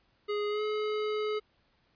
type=tone with pitch glide; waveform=square; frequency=415.3 to 425.5 Hz; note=G#4 to G#4; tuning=0 to +42 cents; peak=-30 dBFS; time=0.28-1.4 s; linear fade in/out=20 ms; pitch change=+42 cents; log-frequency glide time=0.49-0.62 s; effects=pink hiss -70 dBFS RMS until 1.95 s + resampled to 11025 Hz